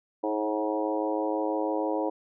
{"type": "harmonic tone with a mistuned harmonic", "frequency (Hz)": 106.2, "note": "G#2", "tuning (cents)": 39, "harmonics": [3, 4, 5, 6, 7, 8, 9], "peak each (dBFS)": [-30, -33, -31, -38, -35, -39, -36], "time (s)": [0.23, 2.1], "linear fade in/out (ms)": 10, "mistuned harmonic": 5, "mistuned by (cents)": 21, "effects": []}